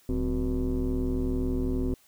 sine tone with frequency modulation, 146.83 Hz, D3, in tune, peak -23 dBFS, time 0.09-1.94 s, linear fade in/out 2 ms, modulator 112 Hz, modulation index 2, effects tanh soft clip ceiling -22 dBFS + white hiss -61 dBFS RMS until 2.07 s

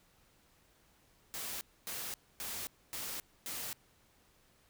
white noise bursts, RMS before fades -41 dBFS, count 5, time 1.34-3.73 s, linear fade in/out 0 ms, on 270 ms, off 260 ms, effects pink hiss -68 dBFS RMS until 4.69 s

